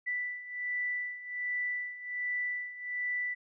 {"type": "beating tone pair", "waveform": "sine", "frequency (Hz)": [1975.5, 1976.8], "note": ["B6", "B6"], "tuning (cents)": [0, 1], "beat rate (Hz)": 1.3, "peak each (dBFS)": [-38, -34], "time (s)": [0.06, 3.35], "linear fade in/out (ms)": 20, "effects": []}